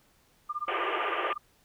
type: tone with tremolo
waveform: sine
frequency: 1200 Hz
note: D6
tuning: 37 cents sharp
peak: -28 dBFS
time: 0.49-1.38 s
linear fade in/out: 10 ms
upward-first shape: sine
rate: 16 Hz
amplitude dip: 100%
type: band-pass noise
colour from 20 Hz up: pink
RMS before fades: -32 dBFS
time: 0.68-1.33 s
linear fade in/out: 2 ms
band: 340 to 3100 Hz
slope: 96 dB/octave
effects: pink hiss -65 dBFS RMS until 1.64 s